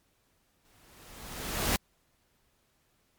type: noise with exponential growth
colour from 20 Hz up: pink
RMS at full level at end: -26 dBFS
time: 0.65-1.76 s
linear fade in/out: 0 ms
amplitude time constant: 240 ms
effects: pink hiss -71 dBFS RMS until 3.18 s + MP3 96 kbps